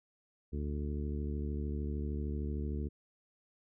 harmonic tone, 73.2 Hz, D2, 5 cents flat, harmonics 1 / 2 / 3 / 4 / 5 / 6, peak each -35 / -43 / -42 / -46 / -46 / -49 dBFS, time 0.52-2.89 s, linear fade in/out 20 ms, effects none

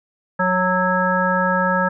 harmonic tone with a mistuned harmonic, 183.4 Hz, F#3, 15 cents flat, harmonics 1 / 3 / 5 / 7 / 9, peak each -22 / -22 / -22 / -22 / -22 dBFS, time 0.39-1.89 s, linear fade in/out 10 ms, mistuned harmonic 7, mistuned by +33 cents, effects none

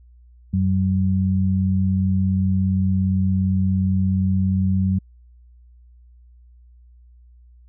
sine tone pair together, 92.5 / 189.76 Hz, F#2 / F#3, 0 / +44 cents, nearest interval octave, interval 1244 cents, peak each -19 dBFS, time 0.53-4.99 s, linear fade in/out 10 ms, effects added 60 Hz sine -46 dBFS peak until 7.68 s

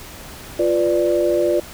sine chord, B diminished, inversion second, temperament equal, 349.2 / 493.9 / 587.3 Hz, F4 / B4 / D5, 0 / 0 / 0 cents, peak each -18 / -22 / -18 dBFS, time 0.59-1.6 s, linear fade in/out 5 ms, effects pink hiss -37 dBFS RMS until 1.73 s

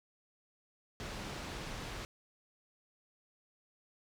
pink low-pass noise, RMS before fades -43 dBFS, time 1-2.05 s, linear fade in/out 0 ms, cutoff 5700 Hz, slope 12 dB/octave, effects none

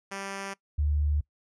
5% pulse / sine tone pair in turn, 196.3 / 73.87 Hz, G3 / D2, +3 / +11 cents, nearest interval octave + perfect fourth, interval 1692 cents, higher first, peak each -23 dBFS, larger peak neither, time 0.11-0.54 / 0.78-1.21 s, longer neither, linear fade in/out 10 ms, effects noise-tail reverb RT60 0.1 s tail -21 dB re dry + resampled to 22050 Hz

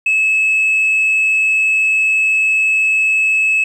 sine tone, 2594 Hz, E7, 28 cents flat, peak -9 dBFS, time 0.06-3.64 s, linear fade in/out 5 ms, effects tanh soft clip ceiling -9 dBFS + 8-bit

